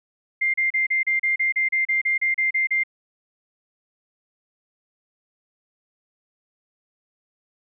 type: tone bursts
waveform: sine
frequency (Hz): 2100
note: C7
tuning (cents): +6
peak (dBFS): -18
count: 15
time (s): 0.41-2.836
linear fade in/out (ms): 10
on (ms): 130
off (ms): 34
effects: none